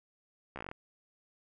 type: slowing click train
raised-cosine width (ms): 0.5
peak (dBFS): -26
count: 9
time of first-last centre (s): 0.56-0.714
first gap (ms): 14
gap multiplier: 1.09
effects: none